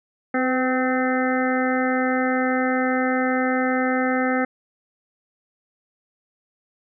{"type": "harmonic tone with a mistuned harmonic", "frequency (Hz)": 257.5, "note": "C4", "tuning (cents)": -28, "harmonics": [1, 2, 3, 5, 6, 7, 8], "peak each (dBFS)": [-22, -25, -27, -29, -30, -30, -31], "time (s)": [0.34, 4.45], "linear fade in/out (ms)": 5, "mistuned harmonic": 2, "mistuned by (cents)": -16, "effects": []}